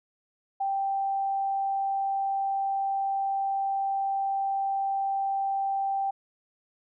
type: tone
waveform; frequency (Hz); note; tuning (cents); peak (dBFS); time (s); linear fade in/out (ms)
sine; 784; G5; 0; -25; 0.6-6.11; 10
effects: none